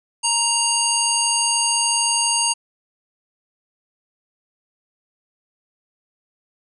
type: harmonic tone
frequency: 933 Hz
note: A#5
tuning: 1 cent sharp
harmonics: 1 / 3 / 5 / 7 / 9 / 10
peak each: -24 / -24 / -24 / -24 / -24 / -24 dBFS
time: 0.23-2.54 s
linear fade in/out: 20 ms
effects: none